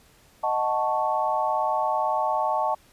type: chord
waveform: sine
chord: D# half-diminished seventh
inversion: none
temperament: equal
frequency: 622.3 / 740 / 880 / 1108.7 Hz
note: D#5 / F#5 / A5 / C#6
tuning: 0 / 0 / 0 / 0 cents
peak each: -28 / -28 / -25 / -29 dBFS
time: 0.43-2.75 s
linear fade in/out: 10 ms
effects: pink hiss -57 dBFS RMS until 2.92 s + resampled to 32000 Hz